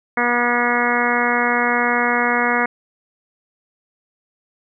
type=harmonic tone; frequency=241.3 Hz; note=B3; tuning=40 cents flat; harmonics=1 / 2 / 3 / 4 / 5 / 6 / 7 / 8 / 9; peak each=-24 / -24 / -24 / -24 / -24 / -24 / -24 / -24 / -24 dBFS; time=0.17-2.66 s; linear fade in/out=5 ms; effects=none